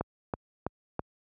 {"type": "click train", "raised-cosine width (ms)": 1, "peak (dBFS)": -16, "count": 4, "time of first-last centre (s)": [0.01, 0.994], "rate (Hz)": 3.05, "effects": ["high-pass 60 Hz 12 dB/octave"]}